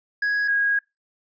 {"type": "tone pair in turn", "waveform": ["triangle", "sine"], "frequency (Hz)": [1661.2, 1643.1], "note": ["G#6", "G#6"], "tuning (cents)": [0, -19], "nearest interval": "unison", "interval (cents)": 19, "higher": "first", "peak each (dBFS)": -18, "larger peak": "neither", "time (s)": [[0.22, 0.48], [0.48, 0.79]], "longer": "second", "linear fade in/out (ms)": 5, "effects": ["noise-tail reverb RT60 0.2 s tail -24 dB re dry", "resampled to 16000 Hz"]}